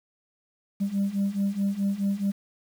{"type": "beating tone pair", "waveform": "sine", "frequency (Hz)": [196, 200.7], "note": ["G3", "G3"], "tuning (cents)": [0, 41], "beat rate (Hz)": 4.7, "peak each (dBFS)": [-26, -24], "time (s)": [0.8, 2.32], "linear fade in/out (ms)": 20, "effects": ["tanh soft clip ceiling -20 dBFS", "8-bit"]}